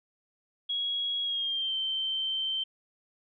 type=tone with pitch glide; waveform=sine; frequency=3317 to 3113 Hz; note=G#7 to G7; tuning=-3 to -13 cents; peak=-28 dBFS; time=0.69-2.64 s; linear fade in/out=10 ms; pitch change=-110 cents; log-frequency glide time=1.23-1.75 s; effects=none